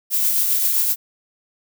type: noise with tremolo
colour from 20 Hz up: violet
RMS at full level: -17 dBFS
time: 0.1-0.96 s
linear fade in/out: 50 ms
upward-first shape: triangle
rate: 7.6 Hz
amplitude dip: 35%
effects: none